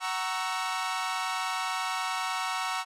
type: chord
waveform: sawtooth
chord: F# dominant seventh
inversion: none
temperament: equal with one note detuned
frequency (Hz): 749 / 932.3 / 1108.7 / 1318.5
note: F#5 / A#5 / C#6 / E6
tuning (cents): +21 / 0 / 0 / 0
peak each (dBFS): -31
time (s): 0-2.85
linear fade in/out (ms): 50
effects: low-pass 9000 Hz 12 dB/octave